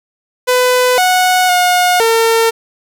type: tone with pitch steps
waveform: sawtooth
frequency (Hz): 501 / 735 / 720 / 454.4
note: B4 / F#5 / F#5 / A#4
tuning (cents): +25 / -12 / -47 / -44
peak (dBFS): -5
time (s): 0.47-2.51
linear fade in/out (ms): 20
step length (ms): 510
effects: none